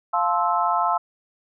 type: chord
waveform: sine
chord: F major seventh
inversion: none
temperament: just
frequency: 698.5 / 873.1 / 1047.7 / 1309.6 Hz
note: F5 / A5 / C6 / E6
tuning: 0 / -14 / +2 / -12 cents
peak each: -24 dBFS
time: 0.13-0.98 s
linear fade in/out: 10 ms
effects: none